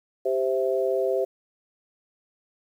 sine chord, C major, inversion second, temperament equal, 392 / 523.3 / 659.3 Hz, G4 / C5 / E5, 0 / 0 / 0 cents, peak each -25 / -25 / -28 dBFS, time 0.25-1.25 s, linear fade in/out 10 ms, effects 9-bit

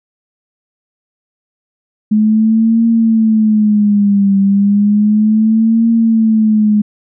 sine tone with vibrato, 212.2 Hz, G#3, 38 cents sharp, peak -7 dBFS, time 2.11-6.82 s, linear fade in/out 10 ms, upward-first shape triangle, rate 0.33 Hz, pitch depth 140 cents each way, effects none

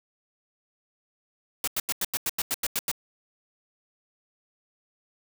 white noise bursts, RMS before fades -27 dBFS, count 11, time 1.64-2.915 s, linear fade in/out 2 ms, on 35 ms, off 89 ms, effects none

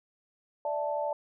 sine chord, D suspended second, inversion none, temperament equal, 587.3 / 659.3 / 880 Hz, D5 / E5 / A5, 0 / 0 / 0 cents, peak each -31 / -36 / -33 dBFS, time 0.65-1.13 s, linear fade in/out 2 ms, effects none

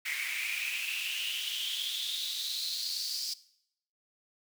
pink noise with high-pass filter sweep, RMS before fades -35 dBFS, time 0.05-3.34 s, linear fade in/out 10 ms, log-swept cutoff 2100 to 4900 Hz, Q 8, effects noise-tail reverb RT60 0.7 s tail -18 dB re dry

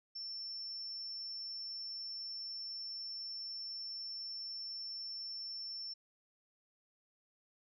sine tone with amplitude modulation, 5390 Hz, E8, 38 cents sharp, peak -40 dBFS, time 0.15-5.94 s, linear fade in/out 10 ms, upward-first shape sine, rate 104 Hz, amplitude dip 25%, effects none

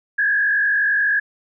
sine tone with frequency modulation, 1661.2 Hz, G#6, in tune, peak -15 dBFS, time 0.18-1.2 s, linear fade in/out 10 ms, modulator 48.4 Hz, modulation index 1.2, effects none

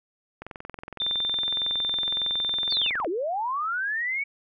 click train, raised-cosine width 0.5 ms, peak -22 dBFS, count 58, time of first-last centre 0.42-3.047 s, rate 21.7 Hz
sine tone, 3579 Hz, A7, 29 cents sharp, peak -24 dBFS, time 1-2.9 s, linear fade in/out 2 ms
sine linear two-way sweep, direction down then up, 4666 to 312 to 2265 Hz, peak -25 dBFS, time 2.7-4.24 s, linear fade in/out 10 ms, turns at 3.08 s
effects none

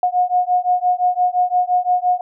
sine beating tone pair, 720 / 725.8 Hz, F#5 / F#5, -47 / -34 cents, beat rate 5.8 Hz, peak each -17 dBFS, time 0.03-2.21 s, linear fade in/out 2 ms, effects none

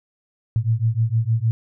sine beating tone pair, 110 / 116.5 Hz, A2 / A#2, 0 / -1 cents, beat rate 6.5 Hz, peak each -20 dBFS, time 0.56-1.51 s, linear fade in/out 0 ms, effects none

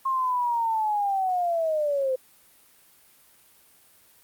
sine linear sweep, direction down, 1074 to 510 Hz, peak -22 dBFS, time 0.05-2.16 s, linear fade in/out 10 ms, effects white hiss -57 dBFS RMS until 4.23 s + Opus 32 kbps

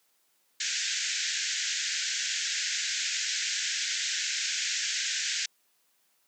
white band-pass noise, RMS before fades -31 dBFS, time 0.6-5.46 s, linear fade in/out 5 ms, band 1500 to 7400 Hz, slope 96 dB/octave, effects white hiss -70 dBFS RMS until 6.27 s + high-pass 200 Hz 12 dB/octave

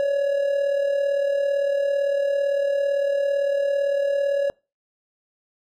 triangle tone with amplitude modulation, 562 Hz, C#5, 24 cents sharp, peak -15 dBFS, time 0-4.5 s, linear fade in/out 0 ms, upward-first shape sine, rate 37.8 Hz, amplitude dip 50%, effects noise-tail reverb RT60 0.3 s tail -26 dB re dry

